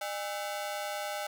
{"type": "ring-modulated tone", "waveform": "sawtooth", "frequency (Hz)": 710, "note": "F5", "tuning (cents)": 28, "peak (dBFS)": -27, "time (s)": [0.01, 1.27], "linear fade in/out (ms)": 5, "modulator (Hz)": 105, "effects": []}